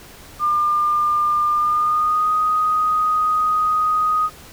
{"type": "tone with pitch glide", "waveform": "sine", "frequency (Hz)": [1200, 1247.4], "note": ["D6", "D#6"], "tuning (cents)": [37, 4], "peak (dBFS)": -15, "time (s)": [0.39, 4.3], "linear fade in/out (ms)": 50, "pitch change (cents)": 67, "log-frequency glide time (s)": [1.55, 2.32], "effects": ["pink hiss -42 dBFS RMS until 4.52 s"]}